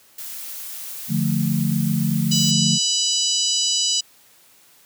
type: noise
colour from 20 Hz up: blue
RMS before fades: -33 dBFS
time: 0.18-2.51 s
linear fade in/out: 5 ms
type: chord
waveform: sine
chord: D minor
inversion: none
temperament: equal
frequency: 146.83 / 174.61 / 220 Hz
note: D3 / F3 / A3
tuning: 0 / 0 / 0 cents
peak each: -22 dBFS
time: 1.08-2.79 s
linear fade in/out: 50 ms
type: harmonic tone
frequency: 987.8 Hz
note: B5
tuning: in tune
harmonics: 3 / 4 / 5 / 6 / 7 / 8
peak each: -24 / -26 / -23 / -26 / -27 / -27 dBFS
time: 2.31-4.01 s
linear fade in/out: 10 ms
effects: white hiss -53 dBFS RMS until 4.85 s + high-pass 80 Hz 12 dB/octave